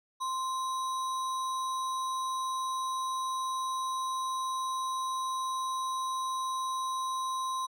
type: tone with sample-and-hold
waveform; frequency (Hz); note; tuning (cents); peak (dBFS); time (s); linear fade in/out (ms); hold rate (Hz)
sine; 1046.5; C6; 0; -30; 0.2-7.67; 20; 4900
effects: low-pass 10000 Hz 12 dB/octave